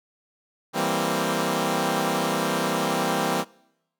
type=chord; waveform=10% pulse; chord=C dominant seventh; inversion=first; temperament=equal; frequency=164.81 / 196 / 233.1 / 261.6 Hz; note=E3 / G3 / Bb3 / C4; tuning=0 / 0 / 0 / 0 cents; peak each=-20 dBFS; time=0.73-3.45 s; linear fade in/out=50 ms; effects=noise-tail reverb RT60 0.9 s tail -25 dB re dry